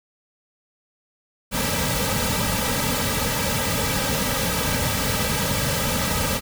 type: noise with comb filter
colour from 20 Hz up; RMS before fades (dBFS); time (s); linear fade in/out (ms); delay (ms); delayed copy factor
pink; -23; 1.51-6.41; 50; 2.8; -1
effects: none